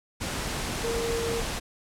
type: tone in noise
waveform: sine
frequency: 463.2 Hz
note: A#4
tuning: 11 cents flat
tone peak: -28 dBFS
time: 0.83-1.42 s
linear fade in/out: 20 ms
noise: pink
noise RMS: -31 dBFS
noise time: 0.2-1.6 s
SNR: 0 dB
effects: low-pass 10000 Hz 12 dB/octave